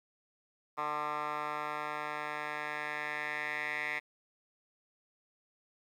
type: tone with band-pass filter sweep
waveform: 10% pulse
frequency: 150 Hz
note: D3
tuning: 37 cents sharp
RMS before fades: -37 dBFS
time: 0.77-4 s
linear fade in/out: 20 ms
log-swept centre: 1200 to 2000 Hz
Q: 4.9
effects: 11-bit